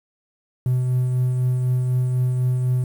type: tone with tremolo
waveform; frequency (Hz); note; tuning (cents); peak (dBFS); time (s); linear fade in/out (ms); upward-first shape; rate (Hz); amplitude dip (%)
triangle; 126.4; B2; +41; -13; 0.66-2.84; 2; triangle; 4; 40
effects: tanh soft clip ceiling -11 dBFS + 8-bit